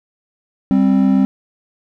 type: tone pair together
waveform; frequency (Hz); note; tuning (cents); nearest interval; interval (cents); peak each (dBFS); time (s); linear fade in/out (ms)
triangle; 196 / 263.4; G3 / C4; 0 / +12; perfect fourth; 512; -11 / -11; 0.71-1.25; 0
effects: none